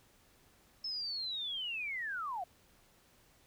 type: linear sweep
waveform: sine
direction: down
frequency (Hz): 5274 to 674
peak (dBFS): -36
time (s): 0.84-2.44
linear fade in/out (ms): 5
effects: pink hiss -66 dBFS RMS until 3.46 s